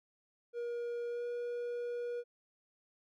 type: tone with pitch glide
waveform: triangle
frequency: 475.6 to 480.8 Hz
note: A#4 to B4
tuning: +35 to -46 cents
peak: -34 dBFS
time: 0.53-2.24 s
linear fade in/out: 50 ms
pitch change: +19 cents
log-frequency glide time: 1.08-1.25 s
effects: none